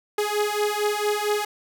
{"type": "beating tone pair", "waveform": "sawtooth", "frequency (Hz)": [415.3, 419.7], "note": ["G#4", "G#4"], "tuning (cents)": [0, 18], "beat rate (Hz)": 4.4, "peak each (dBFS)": -21, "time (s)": [0.18, 1.45], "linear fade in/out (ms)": 5, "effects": []}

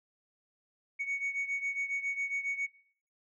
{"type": "beating tone pair", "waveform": "sine", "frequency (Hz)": [2227, 2234.3], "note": ["C#7", "C#7"], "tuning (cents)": [7, 13], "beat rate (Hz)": 7.3, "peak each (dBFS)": [-32, -35], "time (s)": [0.99, 2.67], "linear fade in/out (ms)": 20, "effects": ["noise-tail reverb RT60 0.5 s tail -19 dB re dry", "tanh soft clip ceiling -28 dBFS"]}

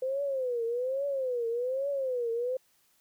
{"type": "tone with vibrato", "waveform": "sine", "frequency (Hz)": 510, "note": "C5", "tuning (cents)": -44, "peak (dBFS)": -28, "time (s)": [0.02, 2.57], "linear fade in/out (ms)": 5, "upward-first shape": "triangle", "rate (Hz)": 1.2, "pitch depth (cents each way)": 200, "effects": ["white hiss -68 dBFS RMS until 3 s"]}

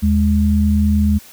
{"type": "tone pair together", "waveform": "sine", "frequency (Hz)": [78.25, 207.7], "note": ["D#2", "G#3"], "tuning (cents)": [10, 0], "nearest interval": "octave + perfect fourth", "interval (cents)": 1690, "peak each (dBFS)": -14, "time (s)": [0.02, 1.19], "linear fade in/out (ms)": 20, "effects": ["white hiss -42 dBFS RMS until 1.32 s"]}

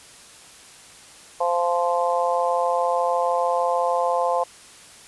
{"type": "harmonic tone", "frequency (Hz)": 173.6, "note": "F3", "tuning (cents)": -10, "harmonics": [3, 4, 5, 6], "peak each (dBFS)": [-23, -24, -25, -26], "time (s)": [1.4, 4.44], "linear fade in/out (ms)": 10, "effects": ["white hiss -46 dBFS RMS until 5.07 s", "resampled to 24000 Hz"]}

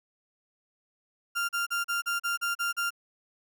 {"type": "tone bursts", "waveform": "35% pulse", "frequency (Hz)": 1393, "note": "F6", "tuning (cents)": -5, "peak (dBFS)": -25, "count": 9, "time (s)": [1.35, 2.906], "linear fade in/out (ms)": 20, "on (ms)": 140, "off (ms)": 37, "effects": []}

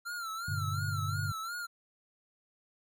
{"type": "tone with vibrato", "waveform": "square", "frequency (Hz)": 1368, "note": "F6", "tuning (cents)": -36, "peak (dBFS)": -37, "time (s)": [0.05, 1.67], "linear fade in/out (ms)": 20, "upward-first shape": "sine", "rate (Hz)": 2.8, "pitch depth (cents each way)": 91}
{"type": "chord", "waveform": "sine", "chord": "G minor", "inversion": "none", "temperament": "just", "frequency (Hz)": [98, 117.6, 147], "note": ["G2", "Bb2", "D3"], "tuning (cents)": [0, 16, 2], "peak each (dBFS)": [-34, -39, -37], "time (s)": [0.48, 1.32], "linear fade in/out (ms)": 5}
{"effects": []}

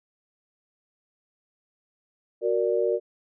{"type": "chord", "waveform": "sine", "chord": "Gb augmented", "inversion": "none", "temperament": "equal", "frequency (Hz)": [370, 466.2, 587.3], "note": ["Gb4", "Bb4", "D5"], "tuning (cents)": [0, 0, 0], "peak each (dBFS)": [-26, -24, -27], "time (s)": [2.41, 3], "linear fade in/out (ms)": 50, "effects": []}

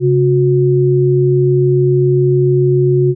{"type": "tone pair together", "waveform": "sine", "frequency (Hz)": [135.9, 363], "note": ["C#3", "F#4"], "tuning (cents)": [-34, -33], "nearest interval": "octave + perfect fourth", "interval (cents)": 1701, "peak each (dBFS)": -11, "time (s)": [0, 3.15], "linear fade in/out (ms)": 50, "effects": []}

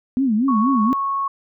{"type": "tone with vibrato", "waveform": "sine", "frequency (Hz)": 240.1, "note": "B3", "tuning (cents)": -49, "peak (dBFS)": -15, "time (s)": [0.17, 0.93], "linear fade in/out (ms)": 0, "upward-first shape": "sine", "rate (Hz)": 4.2, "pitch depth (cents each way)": 240}
{"type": "tone with pitch glide", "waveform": "sine", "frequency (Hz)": [1108.7, 1101.7], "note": ["C#6", "C#6"], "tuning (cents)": [0, -11], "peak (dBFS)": -19, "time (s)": [0.48, 1.28], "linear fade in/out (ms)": 5, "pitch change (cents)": -11, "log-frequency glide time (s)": [0.81, 0.97]}
{"effects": []}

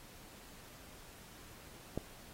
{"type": "click", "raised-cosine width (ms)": 2, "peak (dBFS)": -22, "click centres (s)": 1.976, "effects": ["pink hiss -56 dBFS RMS until 2.33 s", "AAC 48 kbps"]}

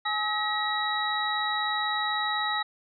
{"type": "tone cluster", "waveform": "sine", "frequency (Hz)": [841, 1279, 1912, 3864], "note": ["G#5", "D#6", "A#6", "B7"], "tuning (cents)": [22, 47, 43, -39], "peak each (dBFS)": -31, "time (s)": [0.05, 2.63], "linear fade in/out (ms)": 10, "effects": []}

